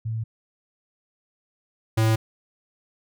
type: tone pair in turn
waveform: sine / square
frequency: 111.9 / 111.06 Hz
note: A2 / A2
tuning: +30 / +17 cents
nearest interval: unison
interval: 13 cents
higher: first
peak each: -25 / -18 dBFS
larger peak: second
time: 0.05-0.24 / 1.97-2.16 s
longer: neither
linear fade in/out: 10 ms
effects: none